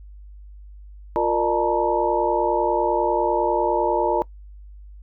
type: tone cluster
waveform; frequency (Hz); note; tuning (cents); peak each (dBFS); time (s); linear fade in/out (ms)
sine; 351.8 / 464.2 / 600 / 875 / 945; F4 / A#4 / D5 / A5 / A#5; +13 / -7 / +37 / -10 / +23; -24; 1.16-4.22; 0
effects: noise-tail reverb RT60 0.1 s tail -21 dB re dry + added 50 Hz sine -39 dBFS peak until 5.02 s